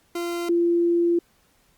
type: tone pair in turn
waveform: 40% pulse / sine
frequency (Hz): 344.6 / 343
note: F4 / F4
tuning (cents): -23 / -31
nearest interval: unison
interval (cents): 8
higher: first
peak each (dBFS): -25 / -17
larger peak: second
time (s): 0.15-0.49 / 0.49-1.19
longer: second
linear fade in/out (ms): 5
effects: pink hiss -62 dBFS RMS until 1.77 s + Opus 48 kbps